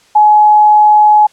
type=tone; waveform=sine; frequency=845 Hz; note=G#5; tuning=30 cents sharp; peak=-3 dBFS; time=0.15-1.27 s; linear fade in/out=10 ms; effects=white hiss -48 dBFS RMS until 1.32 s + low-pass 7000 Hz 12 dB/octave